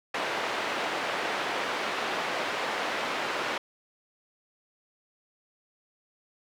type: band-pass noise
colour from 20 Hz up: pink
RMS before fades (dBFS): -31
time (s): 0.14-3.58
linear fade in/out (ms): 5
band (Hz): 480 to 2900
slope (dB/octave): 12
effects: none